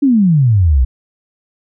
sine exponential sweep, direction down, 293.7 to 58.7 Hz, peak -7 dBFS, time 0.02-0.85 s, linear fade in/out 10 ms, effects none

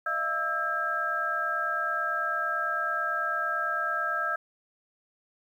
sine tone cluster, 614 / 683 / 1315 / 1612 Hz, D#5 / F5 / E6 / G6, -23 / -39 / -5 / +48 cents, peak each -38 / -37 / -29 / -30 dBFS, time 0.06-4.36 s, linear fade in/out 5 ms, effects 10-bit

